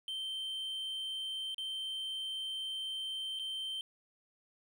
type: tone with dropouts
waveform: triangle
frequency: 3118 Hz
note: G7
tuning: 10 cents flat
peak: -35 dBFS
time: 0.08-3.81 s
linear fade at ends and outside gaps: 1 ms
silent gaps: 1.545-1.581 / 3.39-3.395 s
effects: none